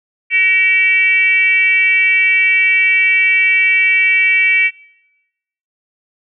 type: tone with frequency modulation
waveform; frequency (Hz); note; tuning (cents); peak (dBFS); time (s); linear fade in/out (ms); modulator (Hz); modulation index
sine; 2300; D7; -37; -9; 0.3-4.71; 50; 405; 0.71
effects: noise-tail reverb RT60 1.0 s tail -24 dB re dry